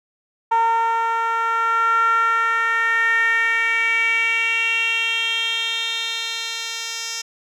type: tone with band-pass filter sweep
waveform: 10% pulse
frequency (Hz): 456.9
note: A#4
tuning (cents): -35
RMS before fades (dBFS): -20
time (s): 0.51-7.22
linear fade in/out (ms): 10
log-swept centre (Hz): 930 to 5100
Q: 5.2
effects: none